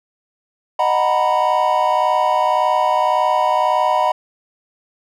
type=chord; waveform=triangle; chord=B major seventh; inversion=first; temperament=just; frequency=617.4 / 740.8 / 926 / 987.8 Hz; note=D#5 / F#5 / A#5 / B5; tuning=-14 / +2 / -12 / 0 cents; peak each=-18 / -17 / -19 / -16 dBFS; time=0.79-4.12 s; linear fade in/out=5 ms; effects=none